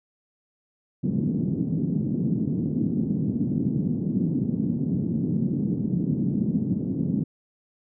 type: band-pass noise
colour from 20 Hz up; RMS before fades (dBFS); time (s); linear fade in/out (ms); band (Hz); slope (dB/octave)
pink; -25; 1.03-7.24; 10; 150 to 260; 24
effects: none